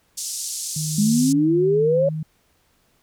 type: band-pass noise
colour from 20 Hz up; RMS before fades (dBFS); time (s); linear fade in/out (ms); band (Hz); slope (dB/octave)
pink; -29; 0.17-1.33; 10; 5400 to 9800; 24
type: tone with pitch glide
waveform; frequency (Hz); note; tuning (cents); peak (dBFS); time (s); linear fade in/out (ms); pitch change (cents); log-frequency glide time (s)
sine; 154.9 to 156.34; D#3 to D#3; -7 to +9; -24; 0.76-2.23; 5; +16; 1.52-1.86
type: exponential sweep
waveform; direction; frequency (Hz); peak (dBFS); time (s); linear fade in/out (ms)
sine; up; 200.4 to 568; -15; 0.98-2.09; 5
effects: pink hiss -63 dBFS RMS until 3.02 s